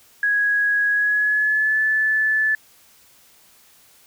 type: tone with pitch glide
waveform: sine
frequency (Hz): 1661.2 to 1740.8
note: G#6 to A6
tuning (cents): 0 to -19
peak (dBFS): -16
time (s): 0.23-2.55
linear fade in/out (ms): 2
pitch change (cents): +81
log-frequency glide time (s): 0.9-1.8
effects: white hiss -53 dBFS RMS until 4.06 s